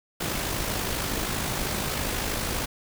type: noise with amplitude modulation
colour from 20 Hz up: pink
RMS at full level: -27 dBFS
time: 0.2-2.66 s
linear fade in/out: 10 ms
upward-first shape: sine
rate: 52.5 Hz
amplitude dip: 40%
effects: none